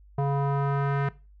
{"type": "tone with low-pass filter sweep", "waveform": "square", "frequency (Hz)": 140.1, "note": "C#3", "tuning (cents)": 19, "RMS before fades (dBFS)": -25, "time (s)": [0.18, 1.09], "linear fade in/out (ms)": 5, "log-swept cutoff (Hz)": [850, 1700], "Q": 2.1, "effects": ["noise-tail reverb RT60 0.3 s tail -19 dB re dry", "added 50 Hz sine -50 dBFS peak until 1.4 s"]}